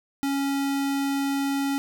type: tone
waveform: square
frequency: 277.2 Hz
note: C#4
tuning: in tune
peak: -24 dBFS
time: 0.23-1.78 s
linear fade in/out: 0 ms
effects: none